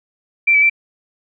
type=tone with pitch steps; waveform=sine; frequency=2348 / 2293 / 2342 Hz; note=D7 / D7 / D7; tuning=-1 / -42 / -5 cents; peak=-9 dBFS; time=0.47-0.698 s; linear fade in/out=10 ms; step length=76 ms; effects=none